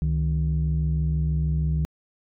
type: tone pair together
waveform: sine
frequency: 69.29 / 155.56 Hz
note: C#2 / D#3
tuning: 0 / 0 cents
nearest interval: octave + major second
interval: 1400 cents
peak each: -22 dBFS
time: 0.02-1.85 s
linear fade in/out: 0 ms
effects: tanh soft clip ceiling -16 dBFS